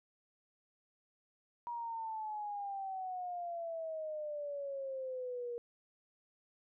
sine exponential sweep, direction down, 958 to 473.4 Hz, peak -38 dBFS, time 1.67-5.58 s, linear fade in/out 0 ms, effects none

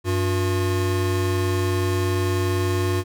square tone pair together, 95.9 / 358.5 Hz, G2 / F4, -37 / +45 cents, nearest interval octave + major seventh, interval 2282 cents, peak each -22 / -25 dBFS, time 0.04-3.04 s, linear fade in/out 50 ms, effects none

